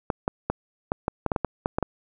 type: clicks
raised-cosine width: 1 ms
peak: -9 dBFS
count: 12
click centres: 0.102 / 0.279 / 0.5 / 0.919 / 1.081 / 1.263 / 1.318 / 1.362 / 1.447 / 1.659 / 1.785 / 1.827 s
effects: none